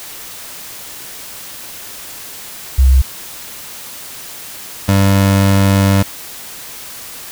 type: tone pair in turn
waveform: sine / 25% pulse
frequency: 65.41 / 98 Hz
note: C2 / G2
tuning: 0 / 0 cents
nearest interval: perfect fifth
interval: 700 cents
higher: second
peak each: -5 dBFS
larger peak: neither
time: 2.78-3.02 / 4.88-6.03 s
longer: second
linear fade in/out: 10 ms
effects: white hiss -31 dBFS RMS until 7.31 s